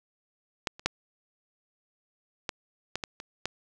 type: clicks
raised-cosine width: 0.2 ms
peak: -10 / -28 / -7 / -13 / -13 / -15 / -22 / -12 dBFS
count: 8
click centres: 0.672 / 0.795 / 0.86 / 2.492 / 2.956 / 3.038 / 3.201 / 3.456 s
effects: none